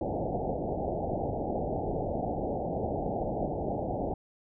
white low-pass noise, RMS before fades -32 dBFS, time 0.01-4.14 s, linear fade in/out 2 ms, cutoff 810 Hz, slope 96 dB/octave, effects none

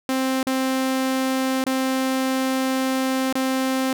sawtooth tone with dropouts, 262.6 Hz, C4, 6 cents sharp, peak -16 dBFS, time 0.09-3.93 s, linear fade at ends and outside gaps 1 ms, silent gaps 0.43-0.469 / 1.64-1.665 / 3.326-3.354 s, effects none

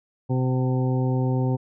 harmonic tone with a mistuned harmonic, 128.6 Hz, C3, 30 cents flat, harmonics 1 / 2 / 3 / 4 / 6 / 7, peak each -21 / -27 / -31 / -33 / -37 / -38 dBFS, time 0.29-1.57 s, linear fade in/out 20 ms, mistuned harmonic 6, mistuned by -15 cents, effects none

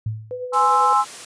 sine tone with exponential decay, 109.2 Hz, A2, 13 cents flat, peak -19 dBFS, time 0.06-0.46 s, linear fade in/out 5 ms, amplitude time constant 86 ms
sine tone with tremolo, 499.6 Hz, B4, 20 cents sharp, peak -24 dBFS, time 0.31-0.93 s, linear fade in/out 0 ms, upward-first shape triangle, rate 9.9 Hz, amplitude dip 55%
sine chord, Ab augmented, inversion none, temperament equal, 830.6 / 1046.5 / 1318.5 Hz, Ab5 / C6 / E6, 0 / 0 / 0 cents, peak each -18 dBFS, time 0.52-1.05 s, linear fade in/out 50 ms
white high-pass noise, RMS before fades -36 dBFS, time 0.53-1.25 s, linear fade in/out 5 ms, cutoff 170 Hz, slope 12 dB/octave
effects resampled to 22050 Hz

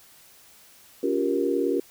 sine chord, G half-diminished seventh, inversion second, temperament just, 282.2 / 352.8 / 392 / 470.4 Hz, Db4 / F4 / G4 / Bb4, +31 / +18 / 0 / +16 cents, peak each -27 dBFS, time 1.03-1.8 s, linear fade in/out 5 ms, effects white hiss -53 dBFS RMS until 1.9 s

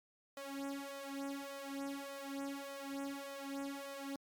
sawtooth tone with flanger, 277.2 Hz, C#4, in tune, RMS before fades -44 dBFS, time 0.37-4.16 s, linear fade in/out 2 ms, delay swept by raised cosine 1.6 to 3.5 ms, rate 1.7 Hz, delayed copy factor +0.85, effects MP3 96 kbps

